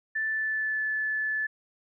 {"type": "tone with pitch glide", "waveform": "sine", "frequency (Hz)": [1760, 1735.8], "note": ["A6", "A6"], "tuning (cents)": [0, -24], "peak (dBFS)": -26, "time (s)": [0.15, 1.47], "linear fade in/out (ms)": 10, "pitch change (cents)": -24, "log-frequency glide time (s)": [0.28, 0.84], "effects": []}